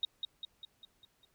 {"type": "tone with echo", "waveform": "sine", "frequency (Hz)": 3739, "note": "A#7", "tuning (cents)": 4, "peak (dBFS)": -28, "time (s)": [0.03, 0.05], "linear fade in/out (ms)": 2, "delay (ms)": 200, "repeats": 6, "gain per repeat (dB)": -5, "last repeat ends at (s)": 1.25, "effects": ["pink hiss -73 dBFS RMS until 1.34 s"]}